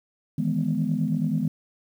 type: chord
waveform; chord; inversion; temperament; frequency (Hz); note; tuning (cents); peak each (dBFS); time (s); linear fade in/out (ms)
sine; E major seventh; third; equal; 155.56 / 164.81 / 207.7 / 246.9; D#3 / E3 / G#3 / B3; 0 / 0 / 0 / 0; -27; 0.38-1.48; 5
effects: tanh soft clip ceiling -13 dBFS + 9-bit